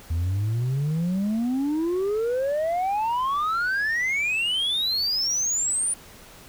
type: exponential sweep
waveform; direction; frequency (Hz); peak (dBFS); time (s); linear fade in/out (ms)
sine; up; 79.6 to 9530; -19; 0.1-5.94; 10
effects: tanh soft clip ceiling -21 dBFS + pink hiss -47 dBFS RMS until 6.48 s